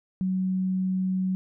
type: tone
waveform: sine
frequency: 186.9 Hz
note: F#3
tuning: 18 cents sharp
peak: -23 dBFS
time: 0.21-1.35 s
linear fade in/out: 0 ms
effects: none